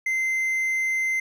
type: tone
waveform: triangle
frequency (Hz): 2074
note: C7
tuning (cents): -16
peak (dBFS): -20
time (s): 0.06-1.2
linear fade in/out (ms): 5
effects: none